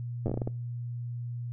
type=slowing click train; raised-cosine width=2 ms; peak=-18 dBFS; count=9; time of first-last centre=0.26-0.475 s; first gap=9 ms; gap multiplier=1.3; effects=noise-tail reverb RT60 0.4 s tail -24 dB re dry + added 120 Hz sine -33 dBFS peak until 1.52 s